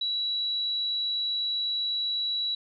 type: tone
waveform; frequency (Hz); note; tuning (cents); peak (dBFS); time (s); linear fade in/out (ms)
sine; 3916; B7; -15; -26; 0.01-2.55; 5
effects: none

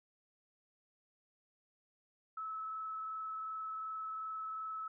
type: tone with frequency modulation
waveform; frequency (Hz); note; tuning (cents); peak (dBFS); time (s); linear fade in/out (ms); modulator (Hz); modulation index
sine; 1300; E6; -24; -39; 2.37-4.88; 5; 22.7; 0.57
effects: none

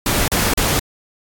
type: noise bursts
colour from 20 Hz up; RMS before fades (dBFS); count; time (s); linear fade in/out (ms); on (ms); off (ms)
pink; -17; 3; 0.06-0.794; 2; 220; 37
effects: AAC 64 kbps

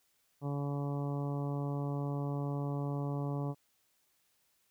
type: harmonic tone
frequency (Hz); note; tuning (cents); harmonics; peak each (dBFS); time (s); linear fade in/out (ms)
142.3; C#3; +46; 1 / 2 / 3 / 4 / 5 / 6 / 7 / 8; -34 / -40 / -44 / -46 / -48 / -50 / -51 / -52; 0.41-3.55; 50
effects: white hiss -74 dBFS RMS until 4.7 s

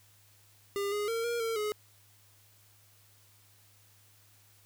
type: tone with pitch steps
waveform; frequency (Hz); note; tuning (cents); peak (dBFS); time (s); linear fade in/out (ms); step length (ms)
square; 401.4 / 414.1 / 458 / 471.7 / 454 / 421.8; G4 / G#4 / A#4 / A#4 / A#4 / G#4; +41 / -5 / -31 / +20 / -46 / +27; -31; 0.76-1.72; 0; 160
effects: added 102 Hz sine -64 dBFS peak until 4.65 s + white hiss -63 dBFS RMS until 4.65 s

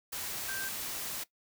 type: tone in noise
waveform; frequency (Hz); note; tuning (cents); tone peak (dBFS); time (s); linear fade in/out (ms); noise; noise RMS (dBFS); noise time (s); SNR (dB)
sine; 1569; G6; +1; -37; 0.48-0.69; 10; white; -38; 0.12-1.24; -2
effects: noise-tail reverb RT60 0.1 s tail -18 dB re dry

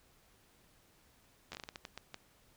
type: slowing click train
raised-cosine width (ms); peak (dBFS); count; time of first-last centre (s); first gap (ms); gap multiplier
0.2; -26; 11; 1.52-2.144; 12; 1.34
effects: pink hiss -67 dBFS RMS until 2.56 s

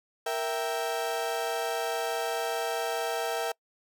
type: chord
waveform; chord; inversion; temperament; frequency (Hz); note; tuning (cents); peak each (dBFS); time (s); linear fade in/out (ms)
35% pulse; E diminished; second; equal; 466.2 / 659.3 / 784; Bb4 / E5 / G5; 0 / 0 / 0; -31 / -31 / -32; 0.26-3.52; 5
effects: noise-tail reverb RT60 0.1 s tail -26 dB re dry

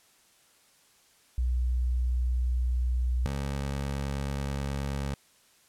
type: tone pair in turn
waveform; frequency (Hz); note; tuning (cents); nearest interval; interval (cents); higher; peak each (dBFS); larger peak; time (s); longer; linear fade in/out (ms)
sine / 20% pulse; 61.6 / 69.38; B1 / C#2; -4 / +2; major second; 206; second; -24 / -25; first; 1.38-3.26 / 3.26-5.14; neither; 0
effects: white hiss -62 dBFS RMS until 5.68 s + low-pass 11000 Hz 12 dB/octave

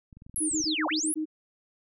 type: clicks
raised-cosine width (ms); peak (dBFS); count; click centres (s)
5; -36; 11; 0.128 / 0.17 / 0.221 / 0.265 / 0.296 / 0.343 / 0.382 / 0.515 / 0.545 / 0.603 / 0.642
type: linear two-way sweep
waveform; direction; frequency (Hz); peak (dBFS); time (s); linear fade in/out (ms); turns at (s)
sine; down then up; 11320 to 523.3 to 11320; -27; 0.36-1.14; 0; 0.87
type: tone bursts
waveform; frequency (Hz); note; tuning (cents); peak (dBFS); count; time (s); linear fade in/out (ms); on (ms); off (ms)
sine; 311.1; D#4; 0; -27; 7; 0.4-1.256; 20; 100; 26
effects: none

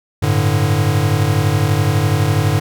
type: chord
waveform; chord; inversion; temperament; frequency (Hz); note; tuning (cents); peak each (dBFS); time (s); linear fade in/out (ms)
square; G suspended second; none; equal; 98 / 110 / 146.83; G2 / A2 / D3; 0 / 0 / 0; -18; 0.22-2.6; 10
effects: none

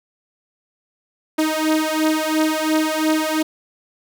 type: beating tone pair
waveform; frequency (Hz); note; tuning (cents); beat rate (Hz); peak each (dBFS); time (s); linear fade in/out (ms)
sawtooth; 311.1 / 314; D#4 / D#4; 0 / +16; 2.9; -16; 1.38-3.43; 10
effects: none

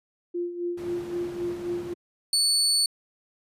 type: tone with tremolo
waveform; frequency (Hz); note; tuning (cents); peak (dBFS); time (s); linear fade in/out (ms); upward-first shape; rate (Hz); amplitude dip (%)
sine; 349.2; F4; 0; -25; 0.34-1.94; 10; sine; 3.8; 65
type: noise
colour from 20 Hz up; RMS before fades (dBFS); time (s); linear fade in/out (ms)
brown; -34; 0.77-1.94; 10
type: tone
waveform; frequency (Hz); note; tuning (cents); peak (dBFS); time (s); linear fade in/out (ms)
30% pulse; 4460; C#8; +10; -17; 2.33-2.86; 2
effects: high-pass 150 Hz 12 dB/octave + resampled to 32000 Hz

